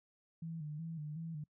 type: tone with vibrato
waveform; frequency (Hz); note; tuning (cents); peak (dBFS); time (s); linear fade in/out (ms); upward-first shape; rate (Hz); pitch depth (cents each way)
sine; 157.1; D#3; +17; -40; 0.42-1.44; 5; square; 2.7; 76
effects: noise-tail reverb RT60 0.1 s tail -26 dB re dry